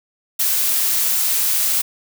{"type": "noise", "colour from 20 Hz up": "blue", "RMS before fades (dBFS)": -18, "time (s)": [0.39, 1.82], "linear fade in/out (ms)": 10, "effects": []}